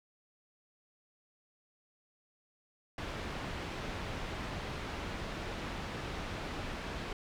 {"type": "low-pass noise", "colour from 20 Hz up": "pink", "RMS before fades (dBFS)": -40, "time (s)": [2.98, 7.13], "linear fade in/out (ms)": 2, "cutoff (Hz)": 3400, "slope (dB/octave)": 12, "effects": []}